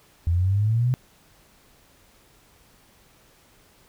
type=exponential sweep; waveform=sine; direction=up; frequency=82.41 to 129.4 Hz; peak=-18 dBFS; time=0.27-0.94 s; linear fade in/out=0 ms; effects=pink hiss -57 dBFS RMS until 3.88 s